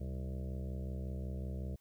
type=harmonic tone with a mistuned harmonic; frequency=65.41 Hz; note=C2; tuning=in tune; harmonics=1 / 2 / 3 / 5 / 6 / 7 / 8 / 9 / 10; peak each=-39 / -44 / -46 / -54 / -57 / -55 / -59 / -56 / -60 dBFS; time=0-1.76 s; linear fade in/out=10 ms; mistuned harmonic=1; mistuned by=+140 cents; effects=white hiss -75 dBFS RMS until 1.8 s